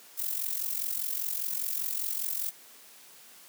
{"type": "noise with amplitude modulation", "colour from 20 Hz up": "violet", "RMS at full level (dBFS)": -29, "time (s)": [0.17, 2.51], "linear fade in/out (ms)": 20, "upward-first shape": "sine", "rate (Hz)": 45, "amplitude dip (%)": 75, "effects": ["white hiss -53 dBFS RMS until 3.48 s", "high-pass 200 Hz 12 dB/octave"]}